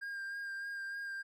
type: tone with vibrato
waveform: triangle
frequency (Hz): 1605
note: G6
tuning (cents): +40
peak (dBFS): -37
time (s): 0.01-1.23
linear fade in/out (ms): 20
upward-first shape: sine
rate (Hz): 3.3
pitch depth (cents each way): 20
effects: none